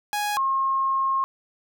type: tone pair in turn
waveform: sawtooth / sine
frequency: 830 / 1074.9 Hz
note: G#5 / C6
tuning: -1 / +46 cents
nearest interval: major third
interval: 447 cents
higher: second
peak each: -20 dBFS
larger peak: neither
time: 0.13-0.37 / 0.37-1.24 s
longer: second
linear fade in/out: 0 ms
effects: none